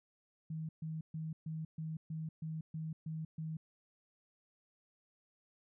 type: tone bursts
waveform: sine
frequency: 158.7 Hz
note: D#3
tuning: 35 cents sharp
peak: -38 dBFS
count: 10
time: 0.5-3.57 s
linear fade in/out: 5 ms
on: 190 ms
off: 130 ms
effects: none